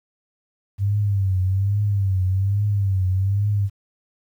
sine tone with vibrato, 98 Hz, G2, in tune, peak -17 dBFS, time 0.78-3.7 s, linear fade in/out 50 ms, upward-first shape triangle, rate 1.2 Hz, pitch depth 110 cents each way, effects 9-bit

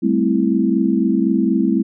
sine chord, A minor seventh, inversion third, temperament equal, 196 / 220 / 261.6 / 329.6 Hz, G3 / A3 / C4 / E4, 0 / 0 / 0 / 0 cents, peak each -19 dBFS, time 0.02-1.83 s, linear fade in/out 20 ms, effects none

